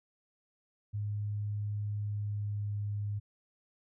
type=tone with pitch glide; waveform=sine; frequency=103.83 to 103.05 Hz; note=G#2 to G#2; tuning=0 to -13 cents; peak=-32 dBFS; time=0.93-3.2 s; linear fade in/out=20 ms; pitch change=-13 cents; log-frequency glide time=1.99-2.73 s; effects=none